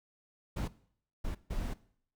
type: noise bursts at uneven times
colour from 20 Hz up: brown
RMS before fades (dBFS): -35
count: 3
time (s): 0.56-0.68 / 1.24-1.35 / 1.5-1.74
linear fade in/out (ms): 10
effects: noise-tail reverb RT60 0.6 s tail -19 dB re dry